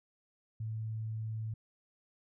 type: tone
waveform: sine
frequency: 110.3 Hz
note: A2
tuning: 5 cents sharp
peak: -35 dBFS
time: 0.6-1.54 s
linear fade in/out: 5 ms
effects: none